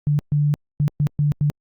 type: tone bursts at uneven times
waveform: sine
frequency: 146.83 Hz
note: D3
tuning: in tune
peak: -15 dBFS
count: 6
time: 0.07-0.19 / 0.32-0.54 / 0.8-0.88 / 1-1.07 / 1.19-1.32 / 1.41-1.5 s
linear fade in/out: 0 ms
effects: Opus 48 kbps